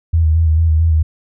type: tone with vibrato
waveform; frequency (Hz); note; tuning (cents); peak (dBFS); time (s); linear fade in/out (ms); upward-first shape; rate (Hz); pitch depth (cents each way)
sine; 80.4; E2; -43; -9; 0.13-1.03; 10; square; 4.5; 38
effects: none